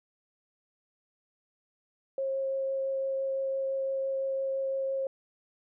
sine tone with vibrato, 538 Hz, C5, 48 cents sharp, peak -28 dBFS, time 2.18-5.07 s, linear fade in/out 2 ms, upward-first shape triangle, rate 5.9 Hz, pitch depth 8 cents each way, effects none

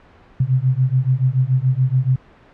sine beating tone pair, 126.2 / 133.2 Hz, B2 / C3, +38 / +31 cents, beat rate 7 Hz, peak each -17 dBFS, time 0.4-2.16 s, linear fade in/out 5 ms, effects pink hiss -48 dBFS RMS until 2.53 s + low-pass 2000 Hz 12 dB/octave

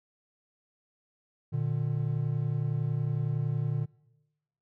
triangle tone pair together, 118.7 / 149.55 Hz, A#2 / D3, +32 / +32 cents, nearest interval major third, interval 400 cents, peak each -28 dBFS, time 1.52-3.86 s, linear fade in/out 20 ms, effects noise-tail reverb RT60 1.0 s tail -23 dB re dry

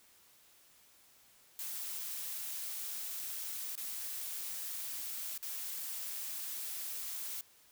blue noise with dropouts, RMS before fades -41 dBFS, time 1.59-7.41 s, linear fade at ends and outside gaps 1 ms, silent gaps 3.754-3.777 / 5.378-5.427 s, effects white hiss -64 dBFS RMS until 7.71 s

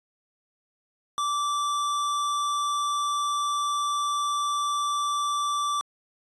square tone, 1166 Hz, D6, 13 cents flat, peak -25 dBFS, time 1.18-5.81 s, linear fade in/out 0 ms, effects resampled to 22050 Hz

